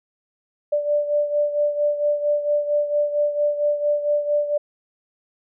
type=beating tone pair; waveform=sine; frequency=587.3 / 591.7 Hz; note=D5 / D5; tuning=0 / +13 cents; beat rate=4.4 Hz; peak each=-19 / -25 dBFS; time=0.72-4.58 s; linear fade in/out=10 ms; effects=none